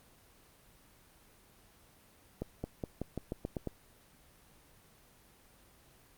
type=accelerating click train; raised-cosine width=2 ms; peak=-22 dBFS; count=9; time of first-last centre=2.42-3.673 s; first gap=220 ms; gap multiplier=0.9; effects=pink hiss -62 dBFS RMS until 6.17 s + Opus 24 kbps